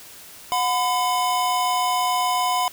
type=tone pair together; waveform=square; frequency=726.7 / 1008 Hz; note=F#5 / B5; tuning=-31 / +35 cents; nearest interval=tritone; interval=566 cents; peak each=-24 / -22 dBFS; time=0.52-2.68 s; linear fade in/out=0 ms; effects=white hiss -43 dBFS RMS until 2.72 s